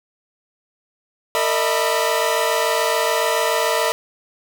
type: tone cluster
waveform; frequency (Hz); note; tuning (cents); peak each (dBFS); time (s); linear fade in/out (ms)
sawtooth; 454.9 / 603 / 650 / 985; A#4 / D5 / E5 / B5; -42 / +46 / -24 / -5; -19; 1.35-3.92; 0
effects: none